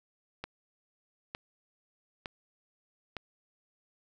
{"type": "click train", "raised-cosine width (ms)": 0.3, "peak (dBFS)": -21, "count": 4, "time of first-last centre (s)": [0.44, 3.167], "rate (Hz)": 1.1, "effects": []}